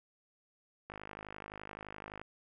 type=click train; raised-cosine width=0.5 ms; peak=-29 dBFS; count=69; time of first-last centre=0.9-2.215 s; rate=51.7 Hz; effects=none